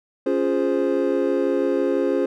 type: chord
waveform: triangle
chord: Db major seventh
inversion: none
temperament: equal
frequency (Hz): 277.2 / 349.2 / 415.3 / 523.3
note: Db4 / F4 / Ab4 / C5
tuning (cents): 0 / 0 / 0 / 0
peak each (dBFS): -22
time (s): 0.26-2.26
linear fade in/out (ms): 5
effects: none